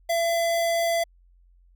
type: tone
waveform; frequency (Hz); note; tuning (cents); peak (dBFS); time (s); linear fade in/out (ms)
square; 674; E5; +38; -22; 0.09-1.04; 10
effects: added 44 Hz sine -54 dBFS peak until 1.75 s